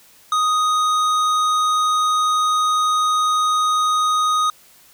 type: tone with hard clipping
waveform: sine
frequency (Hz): 1246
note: D#6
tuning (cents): +2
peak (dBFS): -17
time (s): 0.32-4.5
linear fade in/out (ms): 2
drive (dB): 12
effects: white hiss -50 dBFS RMS until 4.93 s